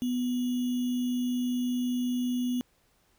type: tone with sample-and-hold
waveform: sine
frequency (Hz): 247.6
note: B3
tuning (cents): +5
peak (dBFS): -26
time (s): 0.02-2.61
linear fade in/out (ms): 0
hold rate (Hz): 3150
effects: pink hiss -68 dBFS RMS until 3.18 s